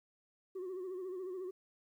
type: tone with vibrato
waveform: sine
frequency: 370.1 Hz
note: F#4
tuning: in tune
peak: -37 dBFS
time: 0.55-1.51 s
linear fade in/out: 10 ms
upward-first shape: sine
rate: 14 Hz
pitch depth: 67 cents each way
effects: tanh soft clip ceiling -38 dBFS + 12-bit